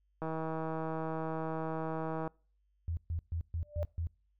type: click train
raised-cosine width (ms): 1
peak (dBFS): -24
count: 330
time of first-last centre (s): 0.22-2.276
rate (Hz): 160
type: tone bursts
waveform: sine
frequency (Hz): 83.2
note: E2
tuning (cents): +17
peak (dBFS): -32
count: 6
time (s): 2.88-4.07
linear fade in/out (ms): 0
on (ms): 90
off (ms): 130
type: tone with exponential growth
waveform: sine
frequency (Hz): 592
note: D5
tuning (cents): +14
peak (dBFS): -32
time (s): 3.6-3.83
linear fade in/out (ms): 0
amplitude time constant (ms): 49
effects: noise-tail reverb RT60 0.4 s tail -26 dB re dry + added 50 Hz sine -70 dBFS peak until 4.39 s